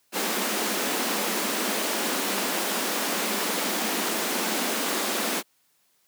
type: high-pass noise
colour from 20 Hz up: pink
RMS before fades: -27 dBFS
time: 0.12-5.43 s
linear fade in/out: 50 ms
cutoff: 190 Hz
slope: 96 dB/octave
effects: white hiss -67 dBFS RMS until 6.07 s + high-pass 100 Hz 12 dB/octave